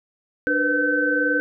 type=tone cluster; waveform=sine; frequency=296.8 / 483.7 / 505 / 1532 Hz; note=D4 / B4 / B4 / G6; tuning=+18 / -36 / +39 / -40 cents; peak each=-24 / -28 / -26 / -20 dBFS; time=0.47-1.4 s; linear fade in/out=0 ms; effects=none